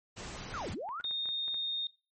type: noise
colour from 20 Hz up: pink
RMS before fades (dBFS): -43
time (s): 0.16-0.75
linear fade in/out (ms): 20
type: linear two-way sweep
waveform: sine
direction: down then up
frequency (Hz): 1480 to 55.9 to 1480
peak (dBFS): -36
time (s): 0.54-1.01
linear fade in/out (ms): 0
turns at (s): 0.71
type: clicks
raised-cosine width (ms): 0.5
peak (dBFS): -36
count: 8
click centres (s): 0.89 / 1 / 1.046 / 1.111 / 1.257 / 1.289 / 1.481 / 1.544
type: tone with vibrato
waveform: sine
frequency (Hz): 3679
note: A#7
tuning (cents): -24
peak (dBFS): -32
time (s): 1.04-1.87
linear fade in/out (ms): 2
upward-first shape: triangle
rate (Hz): 20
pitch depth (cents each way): 8
effects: noise-tail reverb RT60 0.3 s tail -22 dB re dry + MP3 32 kbps